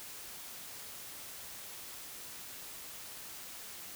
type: silence
effects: white hiss -47 dBFS RMS until 3.95 s

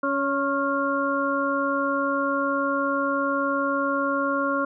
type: harmonic tone with a mistuned harmonic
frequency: 278.9 Hz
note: C#4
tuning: 11 cents sharp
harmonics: 1 / 2 / 4 / 5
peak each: -27 / -27 / -27 / -27 dBFS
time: 0.03-4.65 s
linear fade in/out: 5 ms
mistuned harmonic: 4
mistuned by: -36 cents
effects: none

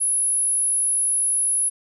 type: tone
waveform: sine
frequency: 10548 Hz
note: E9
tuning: in tune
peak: -18 dBFS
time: 0-1.7 s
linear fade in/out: 20 ms
effects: none

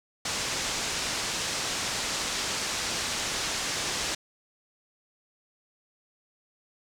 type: low-pass noise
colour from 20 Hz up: white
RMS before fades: -31 dBFS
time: 0.25-4.15 s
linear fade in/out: 5 ms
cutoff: 7300 Hz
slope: 24 dB/octave
effects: none

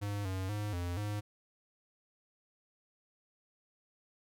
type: tone with pitch steps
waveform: square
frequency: 102.1 / 94.3 / 104.4 / 87.7 / 104.1 Hz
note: G#2 / F#2 / G#2 / F2 / G#2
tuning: -29 / +33 / +10 / +8 / +5 cents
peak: -35 dBFS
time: 0.01-1.21 s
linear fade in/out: 20 ms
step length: 240 ms
effects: none

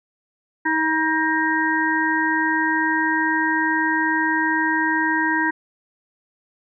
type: harmonic tone with a mistuned harmonic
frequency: 318 Hz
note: D#4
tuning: 38 cents sharp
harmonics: 1 / 3 / 5 / 6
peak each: -23 / -23 / -23 / -23 dBFS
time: 0.65-5.51 s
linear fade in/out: 10 ms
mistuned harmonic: 6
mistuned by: -37 cents
effects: none

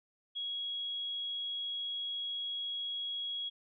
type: tone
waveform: sine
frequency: 3318 Hz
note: G#7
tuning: 2 cents flat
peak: -35 dBFS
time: 0.35-3.5 s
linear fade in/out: 20 ms
effects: none

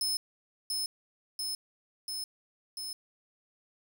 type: tone with echo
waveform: sawtooth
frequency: 5210 Hz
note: E8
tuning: 21 cents flat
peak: -26 dBFS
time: 0.01-0.17 s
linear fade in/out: 2 ms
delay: 690 ms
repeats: 4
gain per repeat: -2 dB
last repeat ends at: 2.93 s
effects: 10-bit

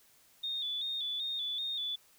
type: tone with vibrato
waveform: sine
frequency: 3573 Hz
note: A7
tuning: 26 cents sharp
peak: -33 dBFS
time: 0.43-1.96 s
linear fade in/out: 10 ms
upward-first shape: square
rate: 2.6 Hz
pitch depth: 53 cents each way
effects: white hiss -64 dBFS RMS until 2.18 s

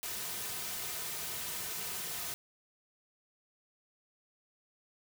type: noise with comb filter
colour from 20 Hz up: white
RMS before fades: -39 dBFS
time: 0.03-2.34 s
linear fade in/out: 0 ms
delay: 3.6 ms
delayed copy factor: -0.5
effects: none

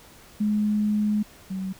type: tone pair in turn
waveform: sine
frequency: 210.4 / 189.82 Hz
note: G#3 / F#3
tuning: +23 / +45 cents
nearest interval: major second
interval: 178 cents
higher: first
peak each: -20 / -27 dBFS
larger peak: first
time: 0.4-1.23 / 1.5-1.73 s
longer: first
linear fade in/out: 10 ms
effects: pink hiss -50 dBFS RMS until 1.79 s

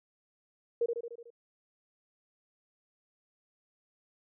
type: tone with echo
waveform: sine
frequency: 470 Hz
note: A#4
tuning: 14 cents sharp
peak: -25 dBFS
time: 0.81-0.86 s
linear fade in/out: 5 ms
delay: 74 ms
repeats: 6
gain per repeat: -4 dB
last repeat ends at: 1.304 s
effects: none

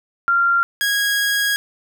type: tone pair in turn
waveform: sine / sawtooth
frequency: 1385 / 1647.1 Hz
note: F6 / G#6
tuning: -15 / -15 cents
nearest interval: minor third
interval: 300 cents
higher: second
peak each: -13 / -13 dBFS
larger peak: neither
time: 0.28-0.63 / 0.81-1.56 s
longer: second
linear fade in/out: 0 ms
effects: none

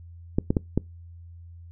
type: clicks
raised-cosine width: 3 ms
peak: -8 dBFS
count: 4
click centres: 0.385 / 0.505 / 0.568 / 0.776 s
effects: noise-tail reverb RT60 0.2 s tail -24 dB re dry + added 85 Hz sine -42 dBFS peak until 1.71 s

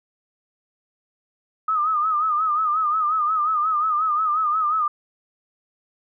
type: tone with vibrato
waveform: sine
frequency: 1244.5 Hz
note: D#6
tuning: in tune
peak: -18 dBFS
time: 1.68-4.88 s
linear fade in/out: 5 ms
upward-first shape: sine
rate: 5.6 Hz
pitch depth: 82 cents each way
effects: none

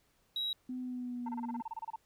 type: tone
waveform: sine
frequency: 3856 Hz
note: B7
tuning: 42 cents flat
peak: -31 dBFS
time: 0.36-0.53 s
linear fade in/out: 2 ms
type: tone with pitch glide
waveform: sine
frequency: 253.1 to 239.7 Hz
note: B3 to A#3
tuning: +43 to +48 cents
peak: -36 dBFS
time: 0.69-1.61 s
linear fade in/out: 5 ms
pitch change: -95 cents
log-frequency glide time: 0.8-1.38 s
type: tone bursts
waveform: sine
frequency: 901 Hz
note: A5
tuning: 41 cents sharp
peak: -36 dBFS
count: 13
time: 1.26-1.96 s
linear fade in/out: 5 ms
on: 28 ms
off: 28 ms
effects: tanh soft clip ceiling -30 dBFS + pink hiss -72 dBFS RMS until 2.05 s

